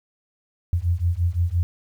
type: beating tone pair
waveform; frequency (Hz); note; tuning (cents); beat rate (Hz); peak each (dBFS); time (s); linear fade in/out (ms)
sine; 83.9 / 89.7; E2 / F2; +31 / +47; 5.8; -22; 0.73-1.63; 0
effects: 9-bit